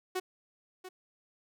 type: tone with echo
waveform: sawtooth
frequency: 370 Hz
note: F#4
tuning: in tune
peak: -27 dBFS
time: 0.15-0.2 s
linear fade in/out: 10 ms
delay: 690 ms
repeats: 1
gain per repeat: -12 dB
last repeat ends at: 0.89 s
effects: none